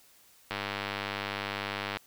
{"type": "click train", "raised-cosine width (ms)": 0.3, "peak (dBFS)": -16, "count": 147, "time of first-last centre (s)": [0.51, 1.97], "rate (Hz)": 100, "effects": ["white hiss -60 dBFS RMS until 2.06 s"]}